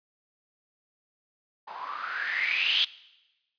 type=noise with low-pass filter sweep; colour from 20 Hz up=violet; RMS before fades=-29 dBFS; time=1.67-2.85 s; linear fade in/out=10 ms; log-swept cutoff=860 to 3400 Hz; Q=8.4; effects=noise-tail reverb RT60 1.0 s tail -20 dB re dry + resampled to 11025 Hz